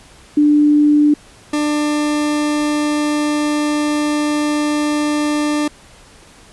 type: tone pair in turn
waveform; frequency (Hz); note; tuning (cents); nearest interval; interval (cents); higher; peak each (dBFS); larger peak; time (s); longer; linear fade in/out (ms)
sine / 40% pulse; 296.1 / 297.7; D4 / D4; +14 / +24; unison; 10; second; -8 / -14; first; 0.37-1.14 / 1.53-5.68; second; 5
effects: pink hiss -44 dBFS RMS until 6.52 s + resampled to 24000 Hz